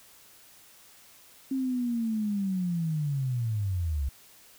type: linear sweep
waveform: sine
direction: down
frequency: 269.4 to 64.9 Hz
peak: -26 dBFS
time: 1.51-4.09 s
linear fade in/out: 5 ms
effects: white hiss -55 dBFS RMS until 4.58 s

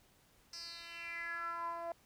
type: tone with band-pass filter sweep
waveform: 10% pulse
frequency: 338.3 Hz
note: E4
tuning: 45 cents sharp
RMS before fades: -43 dBFS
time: 0.53-1.92 s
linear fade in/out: 2 ms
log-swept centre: 5500 to 690 Hz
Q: 5.6
effects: pink hiss -68 dBFS RMS until 2.05 s

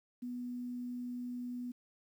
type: tone with quantisation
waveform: sine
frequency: 245.6 Hz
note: B3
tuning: 9 cents flat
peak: -38 dBFS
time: 0.22-1.72 s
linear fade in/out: 10 ms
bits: 11
effects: none

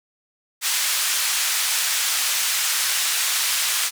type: band-pass noise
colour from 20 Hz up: white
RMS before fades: -22 dBFS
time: 0.61-3.91 s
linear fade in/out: 50 ms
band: 1300 to 9700 Hz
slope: 12 dB/octave
effects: none

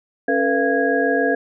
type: tone cluster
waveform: sine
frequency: 276.8 / 445.4 / 492.3 / 685 / 1650 Hz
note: C#4 / A4 / B4 / F5 / G#6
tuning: -2 / +21 / -6 / -34 / -12 cents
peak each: -22 dBFS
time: 0.28-1.35 s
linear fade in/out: 5 ms
effects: none

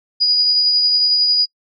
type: tone with tremolo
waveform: sine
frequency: 4909 Hz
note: D#8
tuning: 24 cents flat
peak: -10 dBFS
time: 0.2-1.46 s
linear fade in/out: 20 ms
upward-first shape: triangle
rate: 11 Hz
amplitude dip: 30%
effects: noise-tail reverb RT60 0.1 s tail -24 dB re dry + MP3 96 kbps

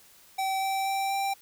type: tone with pitch steps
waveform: square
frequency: 770 / 775.4 / 780.7 / 786.2 Hz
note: G5 / G5 / G5 / G5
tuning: -31 / -19 / -7 / +5 cents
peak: -27 dBFS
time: 0.38-1.34 s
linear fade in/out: 10 ms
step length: 240 ms
effects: white hiss -56 dBFS RMS until 1.41 s

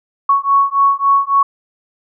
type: beating tone pair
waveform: sine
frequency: 1108.7 / 1112.3 Hz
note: C#6 / C#6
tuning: 0 / +6 cents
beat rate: 3.6 Hz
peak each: -13 dBFS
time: 0.29-1.43 s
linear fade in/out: 5 ms
effects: none

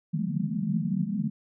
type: band-pass noise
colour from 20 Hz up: pink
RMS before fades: -28 dBFS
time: 0.13-1.3 s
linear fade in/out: 20 ms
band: 150 to 230 Hz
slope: 96 dB/octave
effects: none

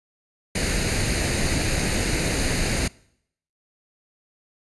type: noise with comb filter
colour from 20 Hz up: pink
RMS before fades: -23 dBFS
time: 0.55-2.88 s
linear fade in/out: 5 ms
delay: 0.45 ms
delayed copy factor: +0.6
effects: noise-tail reverb RT60 0.7 s tail -23 dB re dry + resampled to 24000 Hz

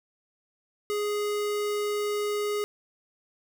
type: tone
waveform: square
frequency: 415.3 Hz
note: G#4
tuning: in tune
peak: -27 dBFS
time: 0.9-2.64 s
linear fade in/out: 0 ms
effects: none

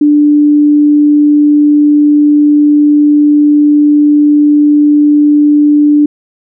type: tone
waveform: sine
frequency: 295.1 Hz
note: D4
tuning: 8 cents sharp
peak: -3 dBFS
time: 0.01-6.06 s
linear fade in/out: 5 ms
effects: none

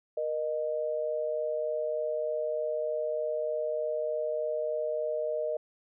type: tone pair together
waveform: sine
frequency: 471.8 / 615.1 Hz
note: A#4 / D#5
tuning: +21 / -20 cents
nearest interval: perfect fourth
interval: 459 cents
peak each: -33 / -30 dBFS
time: 0.17-5.57 s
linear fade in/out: 5 ms
effects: none

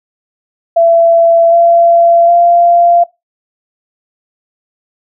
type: tone with pitch steps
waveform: sine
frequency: 671 / 680.8 / 690.7 Hz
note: E5 / F5 / F5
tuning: +31 / -44 / -19 cents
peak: -4 dBFS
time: 0.76-3.04 s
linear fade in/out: 10 ms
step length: 760 ms
effects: noise-tail reverb RT60 0.2 s tail -20 dB re dry

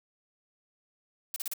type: noise bursts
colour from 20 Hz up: blue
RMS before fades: -34 dBFS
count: 4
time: 1.34-1.536 s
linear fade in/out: 2 ms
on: 22 ms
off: 36 ms
effects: none

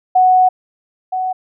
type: tone pair in turn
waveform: sine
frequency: 740 / 744.7 Hz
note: F#5 / F#5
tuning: 0 / +11 cents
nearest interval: unison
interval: 11 cents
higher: second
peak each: -7 / -16 dBFS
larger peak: first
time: 0.15-0.49 / 1.12-1.33 s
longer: first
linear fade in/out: 10 ms
effects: none

